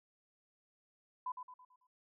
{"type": "tone with echo", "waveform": "sine", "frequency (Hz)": 1003, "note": "B5", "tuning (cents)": 26, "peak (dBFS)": -36, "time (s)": [1.26, 1.32], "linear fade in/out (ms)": 5, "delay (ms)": 110, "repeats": 5, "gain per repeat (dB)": -7, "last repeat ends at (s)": 1.87, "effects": []}